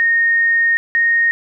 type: tone pair in turn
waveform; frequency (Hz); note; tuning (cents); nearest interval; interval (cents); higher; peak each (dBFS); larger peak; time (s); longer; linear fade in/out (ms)
sine; 1849 / 1856.3; A#6 / A#6; -15 / -8; unison; 7; second; -11; neither; 0-0.77 / 0.95-1.31; first; 0
effects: none